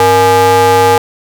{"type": "ring-modulated tone", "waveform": "square", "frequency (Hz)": 184.3, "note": "F#3", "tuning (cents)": -7, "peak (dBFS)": -3, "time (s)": [0, 0.98], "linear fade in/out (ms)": 2, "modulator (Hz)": 654, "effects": []}